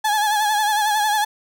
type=tone with vibrato; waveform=35% pulse; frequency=845 Hz; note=G#5; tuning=30 cents sharp; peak=-15 dBFS; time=0.04-1.25 s; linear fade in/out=10 ms; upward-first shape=sine; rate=11 Hz; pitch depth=53 cents each way; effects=none